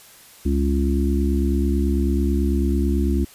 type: harmonic tone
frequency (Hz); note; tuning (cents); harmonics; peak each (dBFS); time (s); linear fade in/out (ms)
69.1; C#2; -5; 1 / 3 / 4 / 5; -19 / -24 / -25 / -26; 0.45-3.25; 10
effects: white hiss -47 dBFS RMS until 3.34 s + resampled to 32000 Hz